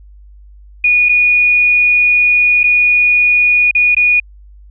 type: tone with dropouts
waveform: sine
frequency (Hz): 2455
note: D#7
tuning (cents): -24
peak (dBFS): -7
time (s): 0.84-4.2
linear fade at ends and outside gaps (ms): 5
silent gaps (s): 1.088-1.092 / 2.633-2.639 / 3.712-3.75 / 3.949-3.966
effects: added 50 Hz sine -36 dBFS peak until 4.7 s